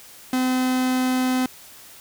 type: tone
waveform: 45% pulse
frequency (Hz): 255.8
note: C4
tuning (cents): -39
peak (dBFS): -19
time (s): 0.33-1.46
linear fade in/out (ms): 2
effects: white hiss -45 dBFS RMS until 2 s